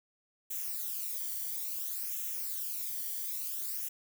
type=noise with flanger; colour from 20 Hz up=violet; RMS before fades=-37 dBFS; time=0.5-3.89 s; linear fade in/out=10 ms; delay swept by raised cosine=0.21 to 0.78 ms; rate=0.58 Hz; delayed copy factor=-0.65; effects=none